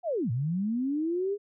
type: linear two-way sweep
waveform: sine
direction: down then up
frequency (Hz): 740 to 110 to 416.4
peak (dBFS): -26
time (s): 0.03-1.38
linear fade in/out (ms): 50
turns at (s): 0.31
effects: none